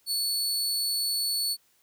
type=tone; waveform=sawtooth; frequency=4435 Hz; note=C#8; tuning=in tune; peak=-23 dBFS; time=0.06-1.57 s; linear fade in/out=50 ms; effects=white hiss -66 dBFS RMS until 1.82 s